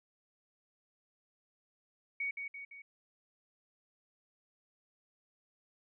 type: tone with echo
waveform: sine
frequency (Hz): 2239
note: C#7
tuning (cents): +17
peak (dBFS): -33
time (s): 2.2-2.31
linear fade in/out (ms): 5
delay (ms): 170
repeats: 3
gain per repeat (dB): -5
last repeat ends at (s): 2.82
effects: none